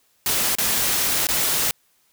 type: noise with dropouts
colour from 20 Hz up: white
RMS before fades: -21 dBFS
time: 0.26-1.71 s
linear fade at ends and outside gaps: 1 ms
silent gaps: 0.552-0.584 / 1.27-1.287 s
effects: white hiss -63 dBFS RMS until 2.12 s